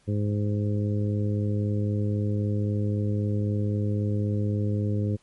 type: harmonic tone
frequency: 103.8 Hz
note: G#2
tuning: in tune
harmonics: 1 / 2 / 3 / 4 / 5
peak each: -24 / -30 / -34 / -36 / -38 dBFS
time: 0.07-5.17 s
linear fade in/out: 20 ms
effects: pink hiss -63 dBFS RMS until 5.22 s + MP3 48 kbps